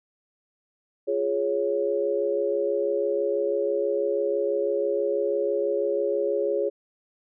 sine chord, Db major, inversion first, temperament equal, 349.2 / 415.3 / 554.4 Hz, F4 / Ab4 / Db5, 0 / 0 / 0 cents, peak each -30 / -25 / -26 dBFS, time 1.07-6.7 s, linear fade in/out 20 ms, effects none

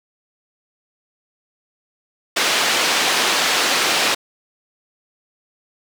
white band-pass noise, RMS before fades -18 dBFS, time 2.36-4.15 s, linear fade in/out 10 ms, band 310 to 4300 Hz, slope 12 dB/octave, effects none

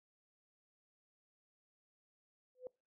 sine tone with exponential growth, 505 Hz, B4, 39 cents sharp, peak -39 dBFS, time 2.55-2.67 s, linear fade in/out 1 ms, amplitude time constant 26 ms, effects noise-tail reverb RT60 0.3 s tail -25 dB re dry

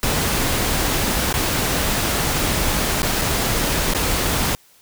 pink noise with dropouts, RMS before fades -20 dBFS, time 0.03-4.55 s, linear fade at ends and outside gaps 0 ms, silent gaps 1.327-1.34 / 3.02-3.03 / 3.214-3.218 / 3.936-3.948 s, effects white hiss -53 dBFS RMS until 4.81 s

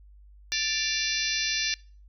harmonic tone with a mistuned harmonic, 587.3 Hz, D5, in tune, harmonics 3 / 4 / 5 / 6 / 7 / 8 / 9 / 10, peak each -34 / -34 / -34 / -34 / -34 / -34 / -34 / -34 dBFS, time 0.52-1.74 s, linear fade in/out 0 ms, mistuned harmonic 5, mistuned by -100 cents, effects noise-tail reverb RT60 0.4 s tail -24 dB re dry + added 50 Hz sine -49 dBFS peak until 2.08 s

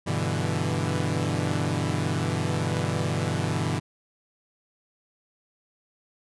sawtooth chord, E minor seventh, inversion first, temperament equal, 98 / 123.47 / 146.83 / 164.81 Hz, G2 / B2 / D3 / E3, 0 / 0 / 0 / 0 cents, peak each -26 dBFS, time 0.06-3.8 s, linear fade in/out 20 ms, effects resampled to 24000 Hz

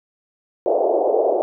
white band-pass noise, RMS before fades -18 dBFS, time 0.66-1.42 s, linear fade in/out 0 ms, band 360 to 700 Hz, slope 48 dB/octave, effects none

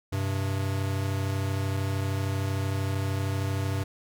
square tone pair together, 96.97 / 130 Hz, G2 / C3, -18 / -11 cents, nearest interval perfect fourth, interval 507 cents, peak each -28 / -33 dBFS, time 0.12-3.84 s, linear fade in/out 10 ms, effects none

